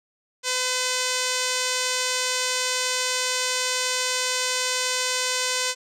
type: tone with low-pass filter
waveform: 5% pulse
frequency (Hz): 507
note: B4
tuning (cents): +45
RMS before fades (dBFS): -25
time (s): 0.43-5.75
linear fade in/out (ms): 50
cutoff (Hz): 8700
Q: 2.8
effects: none